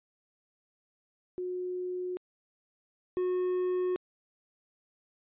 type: tone pair in turn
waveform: sine / triangle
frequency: 363 / 364.3 Hz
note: F#4 / F#4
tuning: -33 / -27 cents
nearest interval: unison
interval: 6 cents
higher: second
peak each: -32 / -25 dBFS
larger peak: second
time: 1.38-2.17 / 3.17-3.96 s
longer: neither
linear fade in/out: 0 ms
effects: resampled to 8000 Hz